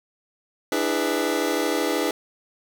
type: chord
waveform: sawtooth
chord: E dominant seventh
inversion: third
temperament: just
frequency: 296.7 / 329.6 / 412 / 494.4 Hz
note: D4 / E4 / G#4 / B4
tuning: +18 / 0 / -14 / +2 cents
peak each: -23 dBFS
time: 0.72-2.11 s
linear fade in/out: 2 ms
effects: none